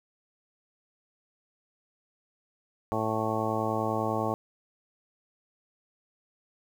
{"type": "harmonic tone", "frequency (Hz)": 110, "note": "A2", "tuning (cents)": 0, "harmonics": [1, 2, 3, 4, 5, 6, 7, 8, 10], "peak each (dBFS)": [-35, -35, -35, -35, -35, -35, -35, -35, -35], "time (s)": [2.92, 4.34], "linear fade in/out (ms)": 0, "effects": ["9-bit"]}